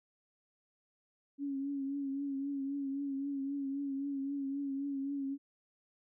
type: tone with vibrato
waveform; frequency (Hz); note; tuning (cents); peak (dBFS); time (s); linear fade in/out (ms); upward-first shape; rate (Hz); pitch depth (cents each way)
sine; 277.2; C#4; 0; -34; 1.38-5.38; 50; triangle; 3.8; 49
effects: none